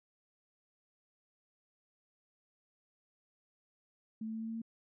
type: tone with pitch steps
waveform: sine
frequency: 220 / 221.4 / 222.8 / 224.2 / 225.7 / 227.1 Hz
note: A3 / A3 / A3 / A3 / A3 / A#3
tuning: 0 / +11 / +22 / +33 / +44 / -45 cents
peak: -37 dBFS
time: 4.21-4.618 s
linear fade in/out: 5 ms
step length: 68 ms
effects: none